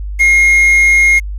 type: tone with quantisation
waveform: triangle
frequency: 2142 Hz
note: C7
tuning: 40 cents sharp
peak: -4 dBFS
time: 0.19-1.2 s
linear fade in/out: 20 ms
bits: 5
effects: added 50 Hz sine -19 dBFS peak until 1.38 s + resampled to 32000 Hz